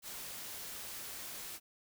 white noise, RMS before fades -45 dBFS, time 0.02-1.6 s, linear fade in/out 50 ms, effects none

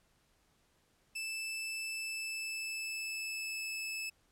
sawtooth tone with pitch glide, 2637 to 2613 Hz, E7 to E7, 0 to -16 cents, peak -34 dBFS, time 1.15-4.1 s, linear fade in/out 10 ms, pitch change -16 cents, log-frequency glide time 1.93-3.64 s, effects pink hiss -72 dBFS RMS until 4.31 s + low-pass 12000 Hz 12 dB/octave

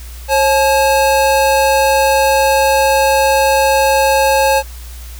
square tone pair together, 540.5 / 858 Hz, C#5 / A5, -44 / -44 cents, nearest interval minor sixth, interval 800 cents, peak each -13 dBFS, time 0.28-4.63 s, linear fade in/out 50 ms, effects added 60 Hz sine -28 dBFS peak until 5.19 s + white hiss -38 dBFS RMS until 5.19 s

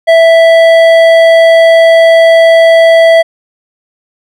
sine tone with hard clipping, 659.3 Hz, E5, in tune, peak -3 dBFS, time 0.07-3.23 s, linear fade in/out 20 ms, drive 10 dB, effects none

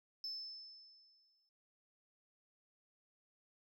sine tone with exponential decay, 5260 Hz, E8, 5 cents flat, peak -38 dBFS, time 0.24-1.49 s, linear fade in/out 1 ms, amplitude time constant 270 ms, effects tanh soft clip ceiling -38 dBFS

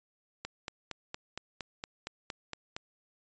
click train, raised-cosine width 0.2 ms, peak -20 dBFS, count 11, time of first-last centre 0.45-2.765 s, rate 4.32 Hz, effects resampled to 16000 Hz

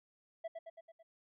triangle tone with echo, 659.3 Hz, E5, in tune, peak -36 dBFS, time 0.44-0.48 s, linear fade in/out 10 ms, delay 110 ms, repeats 5, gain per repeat -4 dB, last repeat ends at 1.03 s, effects resampled to 8000 Hz

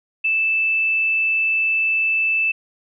sine tone, 2637 Hz, E7, in tune, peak -16 dBFS, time 0.24-2.52 s, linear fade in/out 10 ms, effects none

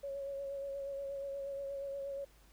sine tone with vibrato, 554.4 Hz, C#5, in tune, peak -38 dBFS, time 0.03-2.25 s, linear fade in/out 10 ms, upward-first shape sine, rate 8.4 Hz, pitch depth 24 cents each way, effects added 50 Hz sine -63 dBFS peak until 2.52 s + pink hiss -66 dBFS RMS until 2.52 s

